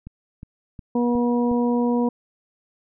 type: click train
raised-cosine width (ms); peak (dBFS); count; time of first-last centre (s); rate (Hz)
5; -24; 5; 0.07-1.514; 2.77
type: harmonic tone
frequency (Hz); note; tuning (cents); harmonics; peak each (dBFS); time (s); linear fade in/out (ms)
240.9; B3; -43; 1 / 2 / 3 / 4; -19 / -24 / -33 / -30; 0.95-2.09; 5
effects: none